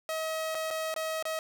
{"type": "tone with dropouts", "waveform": "sawtooth", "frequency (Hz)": 637, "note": "D#5", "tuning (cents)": 41, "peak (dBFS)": -27, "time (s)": [0.09, 1.39], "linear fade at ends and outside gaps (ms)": 1, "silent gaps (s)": [[0.547, 0.551], [0.705, 0.709], [0.941, 0.962], [1.226, 1.253]], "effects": []}